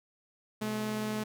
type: tone pair together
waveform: sawtooth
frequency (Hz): 125.95 / 214.6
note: B2 / A3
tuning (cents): +34 / -43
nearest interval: major sixth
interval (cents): 923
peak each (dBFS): -38 / -28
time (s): 0.61-1.24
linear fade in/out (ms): 10
effects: none